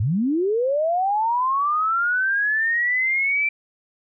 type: linear sweep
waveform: sine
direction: up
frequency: 90.7 to 2349 Hz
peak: -18 dBFS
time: 0-3.49 s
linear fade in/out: 5 ms
effects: none